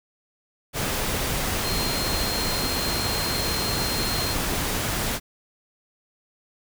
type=tone in noise; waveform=sine; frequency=4199 Hz; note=C8; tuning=5 cents sharp; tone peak=-29 dBFS; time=1.62-4.36 s; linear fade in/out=50 ms; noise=pink; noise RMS=-26 dBFS; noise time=0.73-5.2 s; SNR=-6 dB; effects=none